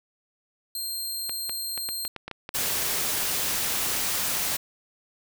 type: tone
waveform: 15% pulse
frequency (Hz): 4186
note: C8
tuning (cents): 0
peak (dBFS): -23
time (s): 0.75-2.08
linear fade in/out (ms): 2
type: clicks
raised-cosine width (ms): 0.3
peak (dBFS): -19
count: 12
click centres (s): 1.295 / 1.495 / 1.777 / 1.889 / 2.051 / 2.163 / 2.28 / 2.313 / 2.491 / 2.587 / 2.66 / 2.827
type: noise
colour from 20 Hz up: white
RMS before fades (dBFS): -27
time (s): 2.54-4.57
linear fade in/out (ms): 10
effects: none